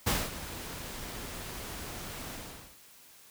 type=noise with ADSR envelope; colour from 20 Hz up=pink; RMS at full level=-27 dBFS; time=0.06-2.77 s; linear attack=15 ms; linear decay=220 ms; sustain=-14 dB; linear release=460 ms; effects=white hiss -56 dBFS RMS until 3.3 s